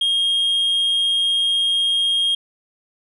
sine tone, 3242 Hz, G#7, 42 cents flat, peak -13 dBFS, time 0.01-2.35 s, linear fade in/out 5 ms, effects tanh soft clip ceiling -15 dBFS

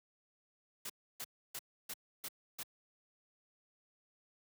white noise bursts, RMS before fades -43 dBFS, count 6, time 0.85-2.632 s, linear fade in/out 5 ms, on 47 ms, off 300 ms, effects high-pass 100 Hz 12 dB/octave

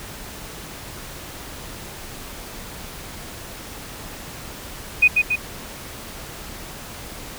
sine tone with echo, 2489 Hz, D#7, in tune, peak -9 dBFS, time 5.02-5.08 s, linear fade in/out 10 ms, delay 140 ms, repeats 2, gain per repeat -4 dB, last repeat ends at 5.36 s, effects pink hiss -36 dBFS RMS until 7.38 s

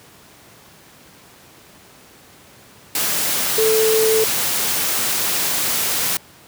sine tone in noise, 440 Hz, A4, in tune, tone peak -14 dBFS, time 3.58-4.24 s, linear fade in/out 2 ms, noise white, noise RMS -20 dBFS, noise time 2.95-6.17 s, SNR +3 dB, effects pink hiss -46 dBFS RMS until 6.47 s + high-pass 100 Hz 12 dB/octave

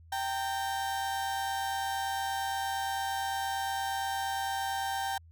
35% pulse tone pair together, 784 / 912.7 Hz, G5 / A#5, 0 / -37 cents, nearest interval minor third, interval 263 cents, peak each -30 / -36 dBFS, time 0.12-5.18 s, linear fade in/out 5 ms, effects added 82 Hz sine -52 dBFS peak until 5.31 s

